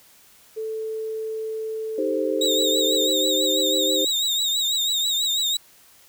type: tone with pitch glide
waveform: sine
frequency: 440 to 444.3 Hz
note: A4 to A4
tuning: 0 to +17 cents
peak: -26 dBFS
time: 0.56-3.08 s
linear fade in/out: 20 ms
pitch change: +17 cents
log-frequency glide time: 2.58-2.9 s
type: chord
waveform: sine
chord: C minor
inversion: first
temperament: equal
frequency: 311.1 / 392 / 523.3 Hz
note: Eb4 / G4 / C5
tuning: 0 / 0 / 0 cents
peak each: -27 / -27 / -25 dBFS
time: 1.98-4.05 s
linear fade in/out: 5 ms
type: tone with vibrato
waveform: 35% pulse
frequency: 3762 Hz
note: A#7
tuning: 15 cents sharp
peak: -19 dBFS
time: 2.41-5.57 s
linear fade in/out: 5 ms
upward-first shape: triangle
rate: 6.1 Hz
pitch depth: 88 cents each way
effects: white hiss -53 dBFS RMS until 6.08 s